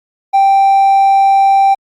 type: tone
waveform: triangle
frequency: 784 Hz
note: G5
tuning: in tune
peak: -3 dBFS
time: 0.33-1.75 s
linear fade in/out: 20 ms
effects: tanh soft clip ceiling 0 dBFS + Opus 48 kbps